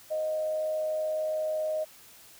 sine tone with frequency modulation, 622.3 Hz, D#5, in tune, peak -27 dBFS, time 0.1-1.85 s, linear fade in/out 20 ms, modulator 98.3 Hz, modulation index 0.23, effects white hiss -53 dBFS RMS until 2.39 s

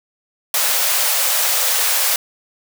white high-pass noise, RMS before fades -17 dBFS, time 0.54-2.16 s, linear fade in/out 2 ms, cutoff 470 Hz, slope 96 dB/octave, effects none

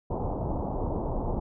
pink low-pass noise, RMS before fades -30 dBFS, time 0.1-1.4 s, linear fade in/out 10 ms, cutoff 960 Hz, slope 48 dB/octave, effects none

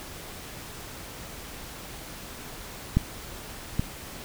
clicks, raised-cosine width 5 ms, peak -7 / -11 dBFS, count 2, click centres 2.97 / 3.795 s, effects pink hiss -41 dBFS RMS until 4.24 s

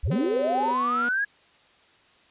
sine linear sweep, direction up, 43 to 1686 Hz, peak -22 dBFS, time 0.03-1.25 s, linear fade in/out 10 ms
sine tone with vibrato, 466.2 Hz, A#4, in tune, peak -31 dBFS, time 0.05-0.76 s, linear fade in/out 50 ms, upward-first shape square, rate 19 Hz, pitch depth 280 cents each way
sawtooth tone with pitch glide, 255.6 to 242.2 Hz, C4 to B3, -40 to -34 cents, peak -27 dBFS, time 0.11-1.09 s, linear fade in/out 5 ms, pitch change -94 cents, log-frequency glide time 0.62-0.95 s
effects white hiss -58 dBFS RMS until 2.3 s + resampled to 8000 Hz

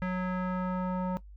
square tone with low-pass filter sweep, 183.6 Hz, F#3, 13 cents flat, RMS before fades -31 dBFS, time 0.02-1.17 s, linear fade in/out 0 ms, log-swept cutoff 1800 to 940 Hz, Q 2.1, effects noise-tail reverb RT60 0.1 s tail -17 dB re dry + added 50 Hz sine -46 dBFS peak until 1.36 s

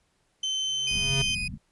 35% pulse tone with pitch glide, 3078 to 3098 Hz, G7 to G7, -32 to -21 cents, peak -24 dBFS, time 0.43-1.35 s, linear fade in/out 5 ms, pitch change +11 cents, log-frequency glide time 0.87-1.14 s
square tone with exponential growth, 136.4 Hz, C#3, 28 cents flat, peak -25 dBFS, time 0.62-1.22 s, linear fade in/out 5 ms, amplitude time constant 130 ms
35% pulse tone, 2489 Hz, D#7, in tune, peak -27 dBFS, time 0.87-1.48 s, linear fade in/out 5 ms
pink low-pass noise, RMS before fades -36 dBFS, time 0.9-1.58 s, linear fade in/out 20 ms, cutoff 250 Hz, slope 96 dB/octave
effects pink hiss -70 dBFS RMS until 1.71 s + resampled to 24000 Hz

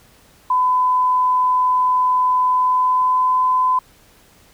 sine tone with pitch glide, 1007 to 1015.2 Hz, B5 to B5, +33 to +47 cents, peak -13 dBFS, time 0.5-3.79 s, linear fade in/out 5 ms, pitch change +14 cents, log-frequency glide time 2.48-3.41 s, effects pink hiss -51 dBFS RMS until 4.53 s

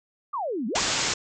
sine exponential two-way sweep, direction down then up, 1244.5 to 199.3 to 1244.5 Hz, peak -26 dBFS, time 0.33-0.8 s, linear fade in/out 10 ms, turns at 0.67 s
white low-pass noise, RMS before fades -26 dBFS, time 0.75-1.14 s, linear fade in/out 5 ms, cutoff 7600 Hz, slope 96 dB/octave
effects none

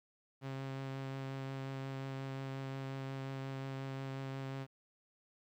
sawtooth tone with vibrato, 134.6 Hz, C3, 49 cents sharp, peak -36 dBFS, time 0.41-4.67 s, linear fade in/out 50 ms, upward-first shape triangle, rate 5.6 Hz, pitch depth 13 cents each way, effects low-pass 4000 Hz 12 dB/octave + 12-bit

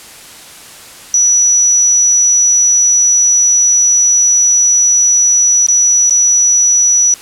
sine tone with dropouts, 5890 Hz, F#8, 9 cents flat, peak -6 dBFS, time 1.14-7.14 s, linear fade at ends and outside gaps 1 ms, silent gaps 5.665-5.685 / 6.097-6.107 s, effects white hiss -34 dBFS RMS until 7.21 s + low-pass 11000 Hz 12 dB/octave

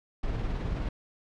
brown noise with tremolo, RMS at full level -29 dBFS, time 0.23-0.89 s, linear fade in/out 5 ms, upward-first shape triangle, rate 19 Hz, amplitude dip 40%, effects low-pass 4000 Hz 12 dB/octave

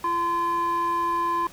square tone with band-pass filter, 342.9 Hz, F4, 32 cents flat, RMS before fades -24 dBFS, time 0.04-1.47 s, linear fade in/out 2 ms, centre 1000 Hz, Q 4, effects pink hiss -47 dBFS RMS until 1.52 s + MP3 96 kbps

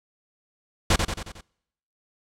pink noise with echo, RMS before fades -18 dBFS, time 0.9-0.96 s, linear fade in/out 5 ms, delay 90 ms, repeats 5, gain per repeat -5 dB, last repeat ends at 1.41 s, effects noise-tail reverb RT60 0.8 s tail -26 dB re dry + low-pass 8000 Hz 12 dB/octave

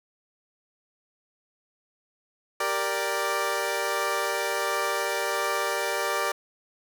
15% pulse chord, G minor, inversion none, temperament equal, 392 / 466.2 / 587.3 Hz, G4 / Bb4 / D5, 0 / 0 / 0 cents, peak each -25 / -24 / -22 dBFS, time 2.6-6.32 s, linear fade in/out 5 ms, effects none

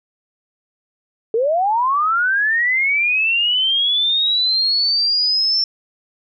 sine linear sweep, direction up, 428.1 to 5400 Hz, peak -14 dBFS, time 1.34-5.64 s, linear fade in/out 2 ms, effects none

